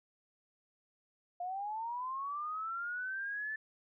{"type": "linear sweep", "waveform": "sine", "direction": "up", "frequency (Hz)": [698.5, 1760], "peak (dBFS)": -36, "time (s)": [1.4, 3.56], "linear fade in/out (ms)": 5, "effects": []}